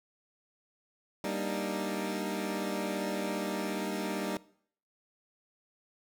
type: chord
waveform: 20% pulse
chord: Eb major seventh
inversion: first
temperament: equal with one note detuned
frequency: 196 / 234.3 / 293.7 / 311.1 Hz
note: G3 / Bb3 / D4 / Eb4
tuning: 0 / +9 / 0 / 0 cents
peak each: -31 / -34 / -35 / -33 dBFS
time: 1.24-4.37 s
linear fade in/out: 2 ms
effects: noise-tail reverb RT60 0.6 s tail -21 dB re dry